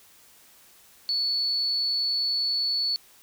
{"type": "tone", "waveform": "sine", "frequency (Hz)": 4435, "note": "C#8", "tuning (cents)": 0, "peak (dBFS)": -23, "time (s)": [1.09, 2.96], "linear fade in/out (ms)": 0, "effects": ["white hiss -55 dBFS RMS until 3.22 s"]}